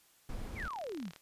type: noise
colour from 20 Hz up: brown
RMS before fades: -41 dBFS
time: 0.29-0.68 s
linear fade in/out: 2 ms
type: exponential sweep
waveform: sine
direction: down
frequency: 2476 to 150 Hz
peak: -38 dBFS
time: 0.55-1.12 s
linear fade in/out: 50 ms
type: click train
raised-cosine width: 0.2 ms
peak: -32 dBFS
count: 22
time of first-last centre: 0.6-1.161 s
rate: 37.4 Hz
effects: white hiss -66 dBFS RMS until 1.21 s + resampled to 32000 Hz